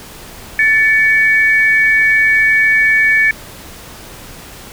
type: tone pair together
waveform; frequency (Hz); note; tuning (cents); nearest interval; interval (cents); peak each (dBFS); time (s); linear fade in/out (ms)
sine; 1753.6 / 2254; A6 / C#7; -6 / +28; major third; 434; -10 / -12; 0.59-3.31; 2
effects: pink hiss -34 dBFS RMS until 4.72 s